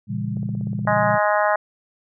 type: chord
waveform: sine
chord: A# diminished seventh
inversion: none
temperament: just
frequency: 116.54 / 139.85 / 167.82 / 201.4 Hz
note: A#2 / C#3 / E3 / G3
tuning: 0 / +16 / +31 / +47 cents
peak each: -27 / -30 / -31 / -27 dBFS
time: 0.07-1.19 s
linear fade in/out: 50 ms
type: click train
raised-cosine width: 2 ms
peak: -27 dBFS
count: 14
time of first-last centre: 0.37-1.153 s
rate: 16.6 Hz
type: harmonic tone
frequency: 208.5 Hz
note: G#3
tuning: 7 cents sharp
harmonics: 3 / 4 / 5 / 6 / 7 / 8 / 9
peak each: -20 / -22 / -24 / -26 / -27 / -28 / -29 dBFS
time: 0.87-1.56 s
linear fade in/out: 5 ms
effects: none